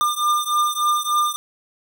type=beating tone pair; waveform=square; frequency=1200 / 1203.4 Hz; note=D6 / D6; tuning=+37 / +42 cents; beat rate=3.4 Hz; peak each=-21 / -22 dBFS; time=0.01-1.36 s; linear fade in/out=0 ms; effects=none